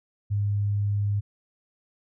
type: tone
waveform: sine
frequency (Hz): 102.1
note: G#2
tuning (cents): -29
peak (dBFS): -22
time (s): 0.3-1.21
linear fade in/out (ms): 20
effects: none